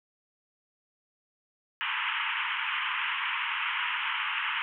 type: band-pass noise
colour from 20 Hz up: white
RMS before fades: -31 dBFS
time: 1.81-4.62 s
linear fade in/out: 0 ms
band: 890 to 3100 Hz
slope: 96 dB/octave
effects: none